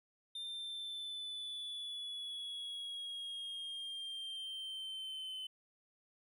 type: exponential sweep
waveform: triangle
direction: down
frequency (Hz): 3605 to 3042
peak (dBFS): -40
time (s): 0.35-5.47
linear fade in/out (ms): 5
effects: none

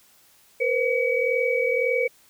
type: tone cluster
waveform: sine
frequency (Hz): 473.2 / 515 / 2271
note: A#4 / C5 / C#7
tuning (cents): +26 / -28 / +41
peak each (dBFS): -24 / -24 / -25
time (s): 0.6-2.08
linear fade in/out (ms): 10
effects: white hiss -57 dBFS RMS until 2.29 s

